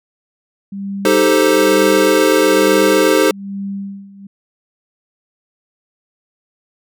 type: tone with tremolo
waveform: sine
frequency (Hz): 197.6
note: G3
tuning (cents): +14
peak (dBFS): -20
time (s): 0.72-4.27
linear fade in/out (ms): 5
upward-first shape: sine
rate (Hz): 1.1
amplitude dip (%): 85
type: chord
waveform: square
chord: A half-diminished seventh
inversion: second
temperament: equal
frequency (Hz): 311.1 / 392 / 440 / 523.3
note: Eb4 / G4 / A4 / C5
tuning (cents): 0 / 0 / 0 / 0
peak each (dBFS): -16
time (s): 1.05-3.31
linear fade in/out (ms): 2
effects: none